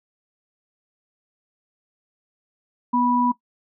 sine tone pair together, 245.1 / 981.4 Hz, B3 / B5, -13 / -11 cents, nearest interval 2 octaves, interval 2402 cents, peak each -20 dBFS, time 2.93-3.32 s, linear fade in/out 10 ms, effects noise-tail reverb RT60 0.1 s tail -17 dB re dry

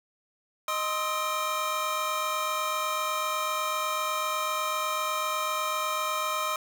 square tone cluster, 620 / 1048 / 1260 / 1308 / 2388 Hz, D#5 / C6 / D#6 / E6 / D7, -6 / +2 / +21 / -14 / +28 cents, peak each -36 / -33 / -32 / -39 / -37 dBFS, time 0.68-6.56 s, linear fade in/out 2 ms, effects none

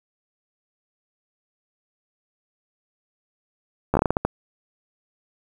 slowing click train, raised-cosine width 1 ms, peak -5 dBFS, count 9, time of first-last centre 3.94-4.25 s, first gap 13 ms, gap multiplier 1.3, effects 7-bit

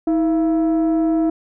sine tone pair together, 320.9 / 680 Hz, E4 / F5, -46 / -46 cents, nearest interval octave + minor second, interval 1300 cents, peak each -13 / -22 dBFS, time 0.07-1.3 s, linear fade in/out 5 ms, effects tanh soft clip ceiling -12 dBFS

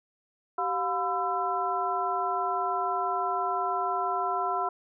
sine tone cluster, 386.3 / 713 / 1008 / 1337 Hz, G4 / F5 / B5 / E6, -25 / +36 / +35 / +24 cents, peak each -35 / -30 / -30 / -32 dBFS, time 0.58-4.69 s, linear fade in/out 5 ms, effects none

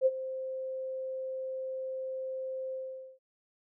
sine tone with ADSR envelope, 523.3 Hz, C5, in tune, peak -19 dBFS, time 0.01-3.19 s, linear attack 49 ms, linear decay 40 ms, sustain -15 dB, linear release 460 ms, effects none

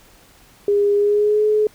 sine tone with pitch glide, 407.4 to 425.9 Hz, G#4 to G#4, -33 to +44 cents, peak -13 dBFS, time 0.68-1.67 s, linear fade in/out 2 ms, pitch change +77 cents, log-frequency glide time 0.95-1.45 s, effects pink hiss -50 dBFS RMS until 1.74 s

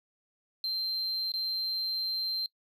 triangle tone with dropouts, 4138 Hz, C8, 20 cents flat, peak -27 dBFS, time 0.64-2.46 s, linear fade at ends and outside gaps 1 ms, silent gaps 1.319-1.338 s, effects noise-tail reverb RT60 0.1 s tail -24 dB re dry + tanh soft clip ceiling -25 dBFS

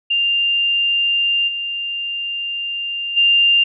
sine tone with level steps, 2794 Hz, F7, in tune, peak -14 / -21 / -10 dBFS, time 0.1-3.64 s, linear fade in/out 10 ms, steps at 1.47 / 3.16 s, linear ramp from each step 20 ms, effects none

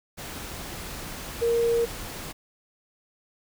sine tone in noise, 466.7 Hz, A#4, 2 cents sharp, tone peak -20 dBFS, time 1.41-1.86 s, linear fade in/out 20 ms, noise pink, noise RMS -37 dBFS, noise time 0.17-2.33 s, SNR +14 dB, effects none

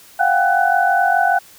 sine tone cluster, 699 / 744 / 791 / 1496 Hz, F5 / F#5 / G5 / F#6, +1 / +9 / +15 / +19 cents, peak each -18 dBFS, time 0.19-1.39 s, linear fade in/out 10 ms, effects white hiss -45 dBFS RMS until 1.58 s

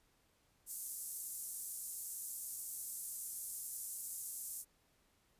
white band-pass noise, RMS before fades -45 dBFS, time 0.66-4.65 s, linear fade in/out 50 ms, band 7700 to 13000 Hz, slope 24 dB/octave, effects pink hiss -74 dBFS RMS until 5.39 s + resampled to 32000 Hz

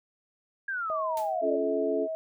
sine exponential sweep, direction down, 1637 to 571 Hz, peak -29 dBFS, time 0.68-1.56 s, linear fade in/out 5 ms
sine tone with pitch glide, 637 to 641.4 Hz, D#5 to E5, +41 to -48 cents, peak -30 dBFS, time 0.9-2.15 s, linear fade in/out 0 ms, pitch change +11 cents, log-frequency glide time 1.06-1.4 s
white noise with exponential decay, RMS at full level -40 dBFS, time 1.17-1.36 s, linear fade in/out 1 ms, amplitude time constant 41 ms
sine chord, Db augmented, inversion none, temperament just, 277.2 / 346.5 / 433.1 Hz, Db4 / F4 / A4, 0 / -14 / -27 cents, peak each -32 / -33 / -28 dBFS, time 1.41-2.08 s, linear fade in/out 50 ms
effects none

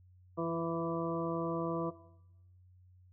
harmonic tone with a mistuned harmonic, 166.1 Hz, E3, 13 cents sharp, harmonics 1 / 2 / 3 / 4 / 6 / 7, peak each -39 / -36 / -38 / -40 / -43 / -42 dBFS, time 0.37-1.91 s, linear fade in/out 20 ms, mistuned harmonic 2, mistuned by +16 cents, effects noise-tail reverb RT60 0.9 s tail -18 dB re dry + added 91 Hz sine -58 dBFS peak until 3.12 s

